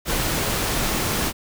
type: noise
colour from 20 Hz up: pink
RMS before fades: -23 dBFS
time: 0.05-1.33 s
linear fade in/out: 50 ms
effects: none